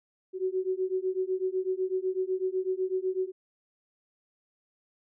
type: beating tone pair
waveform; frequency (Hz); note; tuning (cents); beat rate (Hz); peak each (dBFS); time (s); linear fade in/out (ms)
sine; 370 / 378; F#4 / F#4; 0 / +37; 8; -30; 0.33-3.32; 50
effects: none